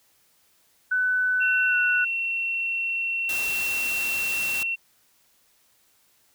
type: tone with pitch glide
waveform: sine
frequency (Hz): 1500 to 1475.9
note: F#6 to F#6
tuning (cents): +23 to -5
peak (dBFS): -20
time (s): 0.91-2.05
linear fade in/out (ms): 10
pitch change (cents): -28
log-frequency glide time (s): 1.68-1.76
type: tone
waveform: sine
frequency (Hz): 2717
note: F7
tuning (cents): -48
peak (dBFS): -24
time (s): 1.4-4.76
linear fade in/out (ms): 20
type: noise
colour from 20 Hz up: white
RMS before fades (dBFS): -33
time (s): 3.29-4.63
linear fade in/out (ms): 2
effects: white hiss -63 dBFS RMS until 6.34 s